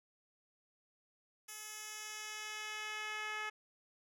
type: tone with band-pass filter sweep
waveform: 10% pulse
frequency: 427.5 Hz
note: A4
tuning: 50 cents flat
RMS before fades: -44 dBFS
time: 1.48-3.5 s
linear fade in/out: 10 ms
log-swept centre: 9800 to 1900 Hz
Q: 0.87
effects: none